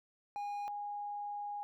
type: tone pair in turn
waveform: triangle / sine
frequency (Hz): 818 / 821.9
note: G#5 / G#5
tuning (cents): -26 / -18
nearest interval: unison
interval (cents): 8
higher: second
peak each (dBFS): -35 / -38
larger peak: first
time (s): 0.36-0.68 / 0.68-1.63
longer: second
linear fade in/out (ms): 0
effects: none